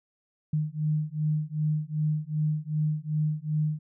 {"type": "beating tone pair", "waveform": "sine", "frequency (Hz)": [151.7, 154.3], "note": ["D#3", "D#3"], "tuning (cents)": [-44, -14], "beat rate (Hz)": 2.6, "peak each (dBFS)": -28, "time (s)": [0.53, 3.79], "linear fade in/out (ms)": 5, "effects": []}